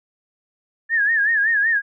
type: tone with vibrato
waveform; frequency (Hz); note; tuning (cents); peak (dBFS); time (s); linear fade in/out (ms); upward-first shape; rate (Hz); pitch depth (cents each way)
sine; 1737; A6; -23; -15; 0.89-1.82; 50; sine; 5.3; 120
effects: none